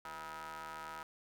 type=ring-modulated tone; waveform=sawtooth; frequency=154.8 Hz; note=D#3; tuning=9 cents flat; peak=-37 dBFS; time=0.05-1.03 s; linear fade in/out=2 ms; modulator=1120 Hz; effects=none